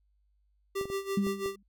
square tone with tremolo, 392 Hz, G4, in tune, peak -30 dBFS, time 0.75-1.56 s, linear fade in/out 10 ms, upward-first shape sine, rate 6 Hz, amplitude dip 80%
clicks, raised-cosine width 2 ms, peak -28 dBFS, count 5, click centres 0.812 / 0.855 / 0.901 / 1.268 / 1.46 s
sine tone with exponential decay, 199.2 Hz, G3, 28 cents sharp, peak -22 dBFS, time 1.17-1.63 s, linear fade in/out 5 ms, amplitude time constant 100 ms
effects added 50 Hz sine -67 dBFS peak until 1.68 s

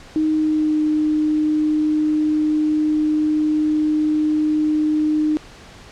sine tone with pitch glide, 311.1 to 305.9 Hz, D#4 to D#4, 0 to -29 cents, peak -15 dBFS, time 0.16-5.37 s, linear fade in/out 0 ms, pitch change -29 cents, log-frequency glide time 0.3-0.81 s, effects pink hiss -42 dBFS RMS until 5.91 s + low-pass 6000 Hz 12 dB/octave

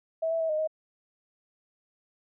sine tone with pitch steps, 649 / 658 / 647 / 616 / 628 Hz, E5 / E5 / E5 / D#5 / D#5, -27 / -3 / -32 / -17 / +16 cents, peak -25 dBFS, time 0.22-0.675 s, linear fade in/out 10 ms, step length 91 ms, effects none

